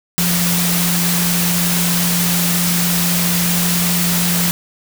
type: tone in noise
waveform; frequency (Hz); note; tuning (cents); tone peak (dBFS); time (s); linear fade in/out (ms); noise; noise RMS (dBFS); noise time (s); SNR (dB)
sine; 174.61; F3; 0; -17; 0.18-4.51; 0; white; -18; 0.18-4.51; -2
effects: none